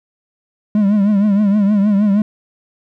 triangle tone with vibrato, 204.3 Hz, G#3, 28 cents flat, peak -8 dBFS, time 0.75-2.22 s, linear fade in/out 2 ms, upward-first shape triangle, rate 6.4 Hz, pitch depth 100 cents each way, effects none

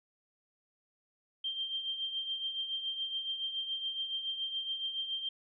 sine tone with tremolo, 3162 Hz, G7, 14 cents sharp, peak -31 dBFS, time 1.44-5.29 s, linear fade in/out 5 ms, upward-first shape triangle, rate 7.1 Hz, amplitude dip 65%, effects none

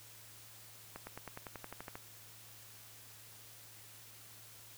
accelerating click train, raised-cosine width 0.5 ms, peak -29 dBFS, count 12, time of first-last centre 0.96-1.955 s, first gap 110 ms, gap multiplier 0.96, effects added 110 Hz sine -63 dBFS peak until 4.77 s + white hiss -56 dBFS RMS until 4.77 s

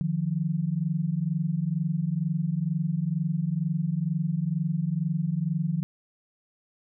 sine tone pair together, 152.46 / 174.61 Hz, D#3 / F3, -35 / 0 cents, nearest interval major second, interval 235 cents, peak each -27 dBFS, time 0.01-5.83 s, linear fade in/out 0 ms, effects none

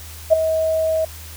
sine tone with ADSR envelope, 639 Hz, D#5, 46 cents sharp, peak -5 dBFS, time 0.3-1.05 s, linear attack 31 ms, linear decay 9 ms, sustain -11 dB, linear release 6 ms, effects added 79 Hz sine -36 dBFS peak until 1.36 s + white hiss -39 dBFS RMS until 1.36 s

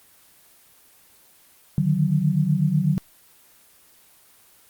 sine tone cluster, 146.4 / 154.5 / 186.4 Hz, D3 / D#3 / F#3, -5 / -12 / +13 cents, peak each -22 dBFS, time 1.78-2.98 s, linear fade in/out 0 ms, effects white hiss -54 dBFS RMS until 4.69 s + Opus 24 kbps

